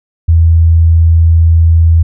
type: tone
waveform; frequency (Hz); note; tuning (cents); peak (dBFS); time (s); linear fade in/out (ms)
sine; 82.41; E2; 0; -3; 0.28-2.03; 10
effects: none